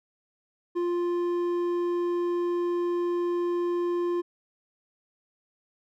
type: tone with hard clipping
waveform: sine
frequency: 349.2 Hz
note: F4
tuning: in tune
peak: -26 dBFS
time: 0.75-4.22 s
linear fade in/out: 20 ms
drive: 6 dB
effects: none